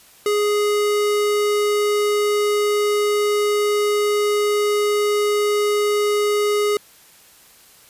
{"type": "tone", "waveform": "square", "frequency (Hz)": 415.3, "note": "G#4", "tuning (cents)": 0, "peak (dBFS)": -17, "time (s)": [0.26, 6.77], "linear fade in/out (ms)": 2, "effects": ["white hiss -49 dBFS RMS until 7.89 s", "resampled to 32000 Hz"]}